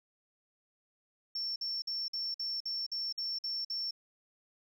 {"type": "tone bursts", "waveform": "sine", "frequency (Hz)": 5430, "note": "F8", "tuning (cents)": -50, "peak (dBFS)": -32, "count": 10, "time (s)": [1.35, 3.909], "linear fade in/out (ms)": 5, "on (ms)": 210, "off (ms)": 51, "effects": ["tanh soft clip ceiling -30 dBFS", "12-bit"]}